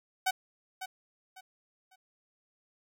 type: tone with echo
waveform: sawtooth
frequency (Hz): 753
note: F#5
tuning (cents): +30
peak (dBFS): -22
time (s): 0.26-0.31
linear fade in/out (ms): 10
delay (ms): 550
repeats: 3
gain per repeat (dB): -11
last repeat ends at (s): 1.96
effects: none